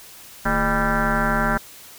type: tone with frequency modulation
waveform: sine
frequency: 796 Hz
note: G5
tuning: 26 cents sharp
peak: -17 dBFS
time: 0.45-1.58 s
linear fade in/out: 10 ms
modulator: 190 Hz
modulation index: 4.7
effects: white hiss -43 dBFS RMS until 1.98 s